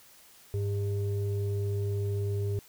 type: tone pair together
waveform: sine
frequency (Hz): 101.5 / 403.2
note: G#2 / G4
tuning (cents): -39 / +49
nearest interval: 2 octaves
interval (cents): 2388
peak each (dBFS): -27 / -34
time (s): 0.54-2.59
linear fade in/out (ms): 0
effects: tanh soft clip ceiling -22 dBFS + white hiss -56 dBFS RMS until 2.68 s